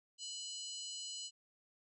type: harmonic tone with a mistuned harmonic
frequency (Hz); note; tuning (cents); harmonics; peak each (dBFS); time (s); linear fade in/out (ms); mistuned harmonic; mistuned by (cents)
987.8; B5; 0; 3 / 4 / 5 / 6 / 7 / 8; -48 / -48 / -55 / -56 / -51 / -49; 0.18-1.31; 50; 4; +82
effects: none